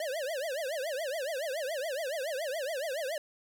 square tone with vibrato, 584 Hz, D5, 10 cents flat, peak -33 dBFS, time 0-3.18 s, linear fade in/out 2 ms, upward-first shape triangle, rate 7.1 Hz, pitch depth 290 cents each way, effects none

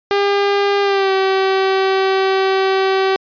sawtooth tone with pitch glide, 402 to 383.6 Hz, G4 to G4, +44 to -37 cents, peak -9 dBFS, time 0.11-3.16 s, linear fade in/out 0 ms, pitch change -81 cents, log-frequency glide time 0.82-1.12 s, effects resampled to 11025 Hz

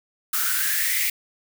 blue noise with high-pass filter sweep, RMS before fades -23 dBFS, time 0.33-1.1 s, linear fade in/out 5 ms, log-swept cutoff 1300 to 2200 Hz, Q 8.5, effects none

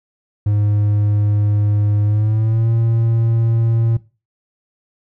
triangle tone with pitch glide, 103.83 to 114.54 Hz, G#2 to A#2, 0 to -30 cents, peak -11 dBFS, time 0.46-3.97 s, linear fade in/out 5 ms, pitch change +170 cents, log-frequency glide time 2.04-2.69 s, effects noise-tail reverb RT60 0.3 s tail -18 dB re dry

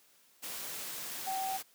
sine tone in noise, 767 Hz, G5, 38 cents flat, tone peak -33 dBFS, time 1.26-1.58 s, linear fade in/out 20 ms, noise white, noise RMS -41 dBFS, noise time 0.42-1.63 s, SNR +5 dB, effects white hiss -65 dBFS RMS until 1.74 s + high-pass 150 Hz 12 dB/octave

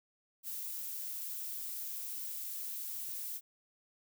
violet noise, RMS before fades -41 dBFS, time 0.43-3.41 s, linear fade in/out 50 ms, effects none

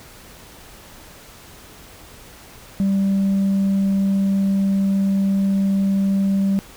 sine tone, 195.6 Hz, G3, 4 cents flat, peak -13 dBFS, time 2.8-6.59 s, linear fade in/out 0 ms, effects tanh soft clip ceiling -14 dBFS + pink hiss -43 dBFS RMS until 6.76 s

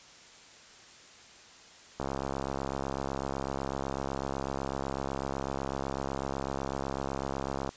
click train, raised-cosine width 1 ms, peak -19 dBFS, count 388, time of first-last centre 2-7.691 s, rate 68 Hz, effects white hiss -53 dBFS RMS until 7.76 s + resampled to 16000 Hz

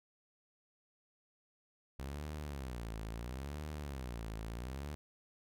sawtooth tone with vibrato, 64.3 Hz, C2, 30 cents flat, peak -37 dBFS, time 1.99-4.95 s, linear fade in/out 0 ms, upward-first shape sine, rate 0.74 Hz, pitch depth 290 cents each way, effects none

